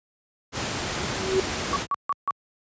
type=noise; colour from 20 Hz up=pink; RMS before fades=-28 dBFS; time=0.52-1.87 s; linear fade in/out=50 ms
type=tone with exponential growth; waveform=sine; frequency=380 Hz; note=F#4; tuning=46 cents sharp; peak=-16 dBFS; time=0.99-1.4 s; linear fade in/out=2 ms; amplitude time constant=89 ms
type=tone bursts; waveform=sine; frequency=1128 Hz; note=C#6; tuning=30 cents sharp; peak=-21 dBFS; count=4; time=1.73-2.308 s; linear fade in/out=0 ms; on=32 ms; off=150 ms
effects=high-pass 80 Hz 12 dB/octave + resampled to 16000 Hz